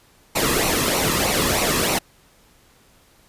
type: noise with flanger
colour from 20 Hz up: pink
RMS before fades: -20 dBFS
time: 0.35-1.99 s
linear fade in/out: 10 ms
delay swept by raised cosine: 0.59 to 1.38 ms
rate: 3.2 Hz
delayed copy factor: -0.65
effects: pink hiss -55 dBFS RMS until 3.28 s + resampled to 32000 Hz